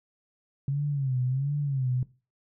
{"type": "tone with vibrato", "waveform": "sine", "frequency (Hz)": 135.6, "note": "C#3", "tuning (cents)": -38, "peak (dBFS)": -24, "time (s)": [0.68, 2.03], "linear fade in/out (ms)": 2, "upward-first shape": "sine", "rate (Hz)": 1.4, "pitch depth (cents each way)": 130, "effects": ["noise-tail reverb RT60 0.3 s tail -18 dB re dry"]}